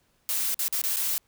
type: noise with dropouts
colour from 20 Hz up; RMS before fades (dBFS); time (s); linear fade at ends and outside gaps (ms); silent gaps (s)
blue; -27; 0.29-1.18; 0; 0.544-0.592 / 0.681-0.726 / 0.816-0.838 / 0.961-0.968
effects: pink hiss -68 dBFS RMS until 1.27 s